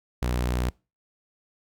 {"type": "tone", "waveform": "sawtooth", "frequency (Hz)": 61.2, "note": "B1", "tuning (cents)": -15, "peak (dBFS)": -20, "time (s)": [0.22, 0.7], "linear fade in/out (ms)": 5, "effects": ["noise-tail reverb RT60 0.3 s tail -25 dB re dry"]}